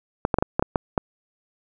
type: clicks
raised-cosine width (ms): 1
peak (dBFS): -5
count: 8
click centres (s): 0.251 / 0.342 / 0.386 / 0.425 / 0.595 / 0.625 / 0.758 / 0.978
effects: none